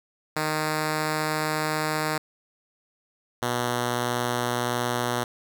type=tone pair in turn; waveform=5% pulse; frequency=154.7 / 121.52 Hz; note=D#3 / B2; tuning=-10 / -28 cents; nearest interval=major third; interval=418 cents; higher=first; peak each=-13 dBFS; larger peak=neither; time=0.36-2.18 / 3.42-5.24 s; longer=neither; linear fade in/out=5 ms; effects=none